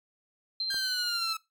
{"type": "tone with tremolo", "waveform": "sine", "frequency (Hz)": 4137, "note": "C8", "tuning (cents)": -20, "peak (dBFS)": -27, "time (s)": [0.6, 1.33], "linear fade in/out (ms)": 2, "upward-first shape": "sine", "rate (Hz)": 13, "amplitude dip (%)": 25}
{"type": "linear sweep", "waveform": "sawtooth", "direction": "down", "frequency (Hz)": [1601, 1298], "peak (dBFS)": -29, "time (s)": [0.7, 1.37], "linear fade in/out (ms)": 5}
{"type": "click", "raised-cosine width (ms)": 1, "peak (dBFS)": -31, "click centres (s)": 0.744}
{"effects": ["noise-tail reverb RT60 0.2 s tail -19 dB re dry", "MP3 96 kbps"]}